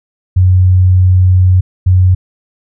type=tone bursts at uneven times; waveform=sine; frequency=92 Hz; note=F#2; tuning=9 cents flat; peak=-4 dBFS; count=2; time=0.36-1.61 / 1.86-2.15 s; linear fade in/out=10 ms; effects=none